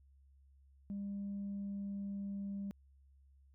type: tone with pitch glide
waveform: sine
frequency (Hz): 200.2 to 198.82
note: G3 to G3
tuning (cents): +37 to +25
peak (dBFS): -37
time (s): 0.9-2.71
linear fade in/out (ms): 0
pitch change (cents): -12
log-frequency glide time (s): 1.28-2.47
effects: tanh soft clip ceiling -36 dBFS + added 68 Hz sine -62 dBFS peak until 3.54 s